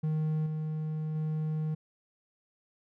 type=tone with level steps; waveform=triangle; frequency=155.56 Hz; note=D#3; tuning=in tune; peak=-25 / -29 / -27 dBFS; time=0.03-1.75 s; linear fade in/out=10 ms; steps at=0.46 / 1.15 s; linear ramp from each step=5 ms; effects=none